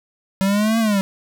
square exponential two-way sweep, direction up then down, 190.4 to 230 to 190.4 Hz, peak -16 dBFS, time 0.41-1.01 s, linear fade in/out 0 ms, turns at 0.79 s, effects none

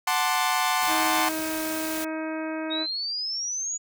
sawtooth chord, D dominant seventh, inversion first, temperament equal, 740 / 880 / 1046.5 / 1174.7 Hz, F#5 / A5 / C6 / D6, 0 / 0 / 0 / 0 cents, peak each -23 / -24 / -23 / -27 dBFS, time 0.07-1.29 s, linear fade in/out 5 ms
white noise, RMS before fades -34 dBFS, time 0.81-2.05 s, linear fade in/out 10 ms
harmonic tone, 316.3 Hz, D#4, 29 cents sharp, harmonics 1 / 2 / 3 / 4 / 5 / 6 / 7 / 8, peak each -30 / -34 / -40 / -42 / -39 / -47 / -45 / -44 dBFS, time 0.87-2.87 s, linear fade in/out 50 ms
sine exponential sweep, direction up, 3729 to 6910 Hz, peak -27 dBFS, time 2.7-3.78 s, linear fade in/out 20 ms
effects none

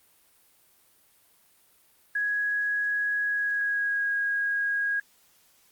sine tone with pitch glide, 1666 to 1641.2 Hz, G#6 to G#6, +5 to -21 cents, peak -24 dBFS, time 2.15-5 s, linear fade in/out 5 ms, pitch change -26 cents, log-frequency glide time 3.23-4.12 s, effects white hiss -62 dBFS RMS until 5.71 s + Opus 32 kbps

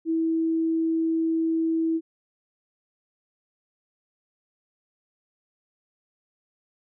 sine tone, 325.5 Hz, E4, 22 cents flat, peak -21 dBFS, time 0.05-2.01 s, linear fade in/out 50 ms, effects none

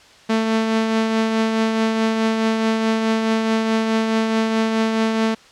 sawtooth tone with tremolo, 222.4 Hz, A3, 19 cents sharp, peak -11 dBFS, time 0.29-5.35 s, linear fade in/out 10 ms, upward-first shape triangle, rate 4.7 Hz, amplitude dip 40%, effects white hiss -47 dBFS RMS until 5.51 s + low-pass 5000 Hz 12 dB/octave

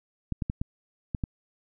clicks, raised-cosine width 5 ms, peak -16 dBFS, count 6, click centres 0.323 / 0.422 / 0.499 / 0.615 / 1.148 / 1.238 s, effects none

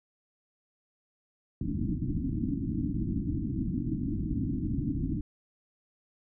white low-pass noise, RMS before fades -31 dBFS, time 1.61-5.21 s, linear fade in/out 2 ms, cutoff 320 Hz, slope 96 dB/octave, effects none

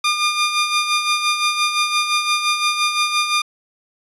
15% pulse tone with tremolo, 1207 Hz, D6, 47 cents sharp, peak -8 dBFS, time 0.04-3.42 s, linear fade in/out 5 ms, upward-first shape sine, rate 5.8 Hz, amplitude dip 55%, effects resampled to 24000 Hz

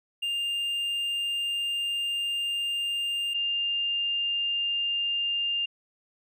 triangle / sine tone pair in turn, 2803 / 2803 Hz, F7 / F7, +6 / +6 cents, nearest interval unison, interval 0 cents, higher neither, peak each -25 dBFS, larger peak neither, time 0.22-3.34 / 3.34-5.66 s, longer first, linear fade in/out 10 ms, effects none

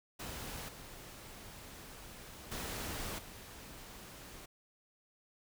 pink noise with level steps, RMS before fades -44 / -51 / -41 / -51 dBFS, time 0.19-4.46 s, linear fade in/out 10 ms, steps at 0.68 / 2.51 / 3.18 s, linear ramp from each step 10 ms, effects none

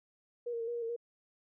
sine tone with pitch steps, 479.5 / 465.3 / 456.7 / 476 / 472.3 / 456.3 / 472.5 Hz, A#4 / A#4 / A#4 / A#4 / A#4 / A#4 / A#4, +49 / -3 / -36 / +36 / +23 / -37 / +23 cents, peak -34 dBFS, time 0.46-0.964 s, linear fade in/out 10 ms, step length 72 ms, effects none

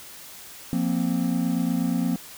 triangle chord, F suspended fourth, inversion none, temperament equal, 174.61 / 233.1 / 261.6 Hz, F3 / Bb3 / C4, 0 / 0 / 0 cents, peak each -24 dBFS, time 0.73-2.16 s, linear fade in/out 0 ms, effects white hiss -43 dBFS RMS until 2.37 s

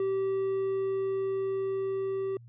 triangle tone with level ramp, 386.9 Hz, G4, 23 cents flat, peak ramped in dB -24 to -27 dBFS, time 0-2.37 s, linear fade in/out 2 ms, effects added 118 Hz sine -48 dBFS peak until 2.48 s + resampled to 8000 Hz

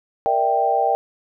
sine chord, E half-diminished seventh, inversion second, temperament equal with one note detuned, 466.2 / 592.4 / 659.3 / 784 Hz, Bb4 / D5 / E5 / G5, 0 / +15 / 0 / 0 cents, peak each -24 / -24 / -23 / -18 dBFS, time 0.26-0.95 s, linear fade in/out 0 ms, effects none

